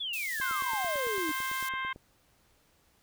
sine exponential sweep, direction down, 3520 to 293.7 Hz, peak -32 dBFS, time 0-1.32 s, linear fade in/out 10 ms
white high-pass noise, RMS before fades -41 dBFS, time 0.13-1.69 s, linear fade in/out 5 ms, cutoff 2900 Hz, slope 48 dB/octave
click train, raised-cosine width 2 ms, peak -34 dBFS, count 15, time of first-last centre 0.4-1.961 s, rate 8.97 Hz
harmonic tone, 526 Hz, C5, 9 cents sharp, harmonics 2 / 3 / 4 / 5 / 6 / 7, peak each -35 / -37 / -37 / -49 / -44 / -52 dBFS, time 0.41-1.93 s, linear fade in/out 5 ms
effects pink hiss -67 dBFS RMS until 3.02 s

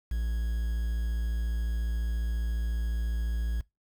triangle tone with quantisation, 57.2 Hz, A#1, 32 cents flat, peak -25 dBFS, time 0.11-3.61 s, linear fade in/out 5 ms, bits 8, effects noise-tail reverb RT60 0.2 s tail -22 dB re dry

